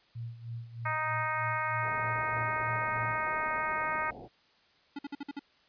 sine tone with tremolo, 116.54 Hz, A#2, in tune, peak -35 dBFS, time 0.15-3.2 s, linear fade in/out 10 ms, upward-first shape sine, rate 3.2 Hz, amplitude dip 75%
harmonic tone, 311.1 Hz, D#4, in tune, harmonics 2 / 3 / 4 / 5 / 6 / 7 / 8, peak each -41 / -35 / -34 / -37 / -39 / -38 / -47 dBFS, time 0.85-4.11 s, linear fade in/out 10 ms
white low-pass noise, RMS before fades -46 dBFS, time 1.81-4.29 s, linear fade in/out 50 ms, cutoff 840 Hz, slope 96 dB/octave
square tone bursts, 284.5 Hz, C#4, 45 cents sharp, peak -36 dBFS, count 6, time 4.96-5.394 s, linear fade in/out 5 ms, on 29 ms, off 52 ms
effects white hiss -65 dBFS RMS until 5.68 s + resampled to 11025 Hz

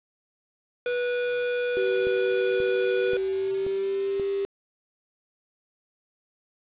square tone, 488.9 Hz, B4, 18 cents flat, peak -25 dBFS, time 0.86-3.17 s, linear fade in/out 2 ms
sine tone with pitch glide, 380.9 to 395.5 Hz, G4 to G4, -50 to +15 cents, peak -24 dBFS, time 1.77-4.45 s, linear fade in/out 0 ms, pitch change +65 cents, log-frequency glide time 2.97-4.27 s
click train, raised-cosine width 2 ms, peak -23 dBFS, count 5, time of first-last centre 2.07-4.198 s, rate 1.88 Hz
effects resampled to 8000 Hz + 7-bit

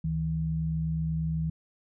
sine tone pair together, 71.5 / 159.68 Hz, D2 / D#3, -46 / +45 cents, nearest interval octave + major second, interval 1391 cents, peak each -34 / -27 dBFS, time 0.04-1.5 s, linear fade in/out 5 ms, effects none

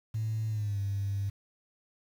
sine tone with pitch glide, 110 to 99.71 Hz, A2 to G2, 0 to +30 cents, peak -28 dBFS, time 0.14-1.3 s, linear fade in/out 10 ms, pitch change -170 cents, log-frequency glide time 0.48-0.79 s, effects tanh soft clip ceiling -25 dBFS + 9-bit

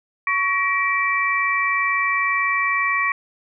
sine tone cluster, 1120 / 1906 / 2328 Hz, C#6 / A#6 / D7, +18 / +38 / -16 cents, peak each -22 dBFS, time 0.27-3.12 s, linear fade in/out 2 ms, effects none

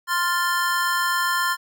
square chord, F major, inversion second, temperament equal, 1046.5 / 1396.9 / 1760 Hz, C6 / F6 / A6, 0 / 0 / 0 cents, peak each -24 / -26 / -26 dBFS, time 0.07-1.57 s, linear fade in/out 50 ms, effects none

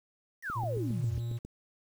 sine exponential sweep, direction down, 1975.5 to 61.2 Hz, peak -33 dBFS, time 0.42-1.21 s, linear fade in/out 50 ms
click train, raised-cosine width 3 ms, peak -30 dBFS, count 8, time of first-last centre 0.5-1.45 s, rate 7.37 Hz
triangle tone with pitch glide, 115.2 to 117.48 Hz, A#2 to A#2, -20 to +14 cents, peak -30 dBFS, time 0.55-1.39 s, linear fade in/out 20 ms, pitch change +34 cents, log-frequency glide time 0.74-1.03 s
effects 9-bit

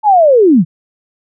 sine linear sweep, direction down, 880 to 140.9 Hz, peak -4 dBFS, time 0.03-0.65 s, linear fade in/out 50 ms, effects none

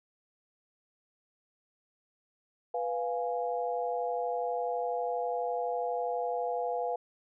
sine chord, F diminished, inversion second, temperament equal, 493.9 / 698.5 / 830.6 Hz, Cb5 / F5 / Ab5, 0 / 0 / 0 cents, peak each -33 / -33 / -37 dBFS, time 2.74-6.96 s, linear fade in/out 5 ms, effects none

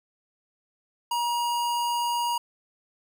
square tone, 952 Hz, A#5, 36 cents sharp, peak -25 dBFS, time 1.11-2.38 s, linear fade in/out 5 ms, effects none

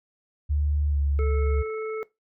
sine tone with pitch glide, 73.42 to 71.04 Hz, D2 to C#2, 0 to +43 cents, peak -21 dBFS, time 0.49-1.63 s, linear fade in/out 20 ms, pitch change -57 cents, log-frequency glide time 0.89-0.98 s
harmonic tone, 437.3 Hz, A4, 11 cents flat, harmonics 1 / 3 / 5, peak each -28 / -38 / -42 dBFS, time 1.19-2.03 s, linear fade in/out 0 ms
effects noise-tail reverb RT60 0.2 s tail -20 dB re dry

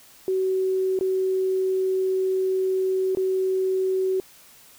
sine tone with dropouts, 377.3 Hz, F#4, 34 cents sharp, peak -20 dBFS, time 0.28-4.2 s, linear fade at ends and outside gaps 1 ms, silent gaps 0.99-1.01 / 3.15-3.171 s, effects white hiss -51 dBFS RMS until 4.78 s

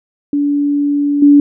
sine tone with level steps, 287.8 Hz, D4, 35 cents flat, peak -11 / -3 dBFS, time 0.33-1.4 s, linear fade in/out 2 ms, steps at 1.22 s, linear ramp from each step 5 ms, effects none

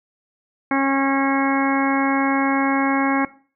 harmonic tone, 272.9 Hz, C#4, 27 cents flat, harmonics 1 / 2 / 3 / 4 / 5 / 6 / 7 / 8, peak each -19 / -27 / -24 / -26 / -30 / -28 / -32 / -27 dBFS, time 0.71-3.25 s, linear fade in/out 2 ms, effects noise-tail reverb RT60 0.4 s tail -18 dB re dry

